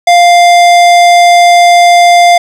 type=tone with hard clipping; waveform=sine; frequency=698.5 Hz; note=F5; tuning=in tune; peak=-3 dBFS; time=0.07-2.38 s; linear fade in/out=5 ms; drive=17 dB; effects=none